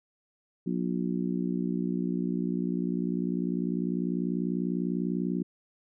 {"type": "harmonic tone", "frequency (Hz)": 60.1, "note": "B1", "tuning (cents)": -46, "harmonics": [3, 4, 5, 6], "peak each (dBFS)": [-30, -32, -34, -37], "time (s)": [0.66, 5.43], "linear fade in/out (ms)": 10, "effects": []}